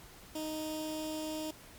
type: tone with notch filter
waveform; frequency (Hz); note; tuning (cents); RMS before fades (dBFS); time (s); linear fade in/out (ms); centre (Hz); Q
15% pulse; 311.1; D#4; 0; -38; 0.35-1.51; 5; 1400; 0.53
effects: pink hiss -54 dBFS RMS until 1.78 s + MP3 96 kbps